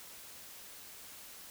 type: silence
effects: white hiss -51 dBFS RMS until 1.5 s